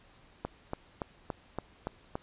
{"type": "click train", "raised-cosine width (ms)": 1, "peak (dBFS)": -19, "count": 7, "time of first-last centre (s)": [0.45, 2.155], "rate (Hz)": 3.52, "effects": ["pink hiss -60 dBFS RMS until 2.22 s", "resampled to 8000 Hz"]}